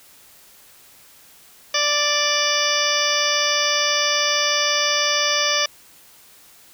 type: harmonic tone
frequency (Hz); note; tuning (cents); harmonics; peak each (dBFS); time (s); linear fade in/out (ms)
587.3; D5; 0; 1 / 2 / 3 / 4 / 5 / 6 / 8 / 9 / 10; -26 / -26 / -26 / -26 / -26 / -26 / -26 / -26 / -26; 1.74-5.66; 5
effects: white hiss -49 dBFS RMS until 6.73 s

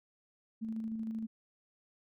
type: tone with tremolo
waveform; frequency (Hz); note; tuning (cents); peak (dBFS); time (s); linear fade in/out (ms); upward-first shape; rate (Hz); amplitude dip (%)
sine; 222.5; A3; +20; -34; 0.61-1.27; 20; square; 13; 30
effects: none

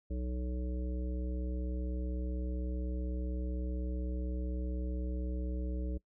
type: harmonic tone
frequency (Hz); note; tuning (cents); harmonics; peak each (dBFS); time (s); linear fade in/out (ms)
62.1; B1; +10; 1 / 3 / 5 / 7 / 9; -34 / -44 / -44 / -48 / -50; 0.1-5.98; 10
effects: noise-tail reverb RT60 0.1 s tail -22 dB re dry

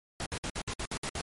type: noise bursts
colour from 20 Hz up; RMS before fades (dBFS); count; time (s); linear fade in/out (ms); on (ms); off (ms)
pink; -35; 9; 0.2-1.211; 0; 59; 60
effects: MP3 48 kbps

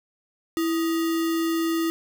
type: tone with sample-and-hold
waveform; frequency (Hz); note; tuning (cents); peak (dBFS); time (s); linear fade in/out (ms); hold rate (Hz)
sine; 329.6; E4; 0; -21; 0.57-1.9; 0; 1575
effects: none

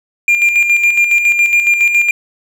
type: tone with tremolo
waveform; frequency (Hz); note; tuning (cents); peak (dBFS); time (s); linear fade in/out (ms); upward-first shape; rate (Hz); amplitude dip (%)
triangle; 2399; D7; +36; -5; 0.28-2.11; 2; square; 7.2; 50
effects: none

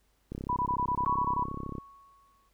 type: click train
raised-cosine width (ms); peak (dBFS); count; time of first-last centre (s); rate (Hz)
3; -24; 50; 0.32-1.783; 33.5
type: tone bursts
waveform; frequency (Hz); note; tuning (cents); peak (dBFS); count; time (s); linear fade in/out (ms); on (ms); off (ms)
sine; 987.8; B5; 0; -26; 10; 0.49-1.438; 5; 75; 22
type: tone with exponential decay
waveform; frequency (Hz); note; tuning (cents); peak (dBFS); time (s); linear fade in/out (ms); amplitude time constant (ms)
sine; 1108.7; C#6; 0; -27; 1.06-2.49; 0; 310
effects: added 50 Hz sine -70 dBFS peak until 2.53 s + pink hiss -72 dBFS RMS until 2.53 s

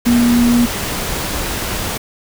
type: tone in noise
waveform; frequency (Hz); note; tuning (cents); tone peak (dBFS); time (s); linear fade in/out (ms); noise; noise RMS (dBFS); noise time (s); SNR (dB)
sine; 239.4; A#3; +46; -9; 0.06-0.66; 10; pink; -21; 0.05-1.98; +9
effects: none

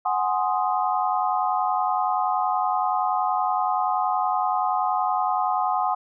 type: chord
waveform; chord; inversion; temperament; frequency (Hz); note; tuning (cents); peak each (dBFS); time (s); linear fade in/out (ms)
sine; Ab dominant seventh; third; equal; 740 / 830.6 / 1046.5 / 1244.5; Gb5 / Ab5 / C6 / Eb6; 0 / 0 / 0 / 0; -24 / -26 / -27 / -28; 0.05-5.95; 10
effects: none

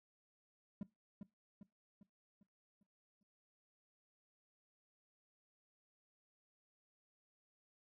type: tone with echo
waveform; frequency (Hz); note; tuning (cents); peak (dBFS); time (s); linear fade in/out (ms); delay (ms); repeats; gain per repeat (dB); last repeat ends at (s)
triangle; 200.1; G3; +36; -38; 0.81-0.83; 2; 400; 6; -6; 3.23
effects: noise-tail reverb RT60 0.2 s tail -19 dB re dry

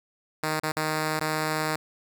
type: tone with dropouts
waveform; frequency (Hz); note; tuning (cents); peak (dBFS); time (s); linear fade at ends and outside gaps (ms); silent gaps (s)
5% pulse; 155.56; D#3; 0; -14; 0.43-1.76; 5; 0.598-0.633 / 0.72-0.766 / 1.196-1.208
effects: none

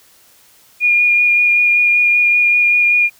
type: tone with vibrato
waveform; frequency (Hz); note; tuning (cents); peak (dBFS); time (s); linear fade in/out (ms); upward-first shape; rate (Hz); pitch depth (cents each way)
sine; 2429; D#7; -42; -9; 0.8-3.1; 50; sine; 5.2; 13
effects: white hiss -49 dBFS RMS until 3.19 s

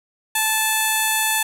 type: tone with notch filter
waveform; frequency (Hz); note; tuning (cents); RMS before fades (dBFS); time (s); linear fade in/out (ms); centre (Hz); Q
5% pulse; 874; A5; -12; -20; 0.35-1.43; 5; 5100; 1.2
effects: none

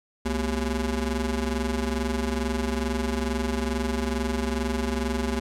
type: ring-modulated tone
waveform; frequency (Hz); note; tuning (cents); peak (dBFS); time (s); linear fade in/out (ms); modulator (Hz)
25% pulse; 154.3; D#3; -14; -18; 0.25-5.4; 10; 88.3
effects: low-pass 10000 Hz 12 dB/octave

